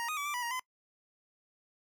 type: tone with pitch steps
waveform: 25% pulse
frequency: 938 / 1242 / 1147 / 1175 / 980 / 944 / 1019 Hz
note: A#5 / D#6 / D6 / D6 / B5 / A#5 / C6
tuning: +11 / -3 / -41 / +1 / -14 / +22 / -46 cents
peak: -30 dBFS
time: 0-0.595 s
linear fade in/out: 0 ms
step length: 85 ms
effects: noise-tail reverb RT60 0.1 s tail -23 dB re dry